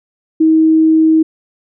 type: tone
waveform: sine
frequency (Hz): 318.2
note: D#4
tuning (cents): +39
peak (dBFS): -6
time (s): 0.4-1.23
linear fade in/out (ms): 10
effects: none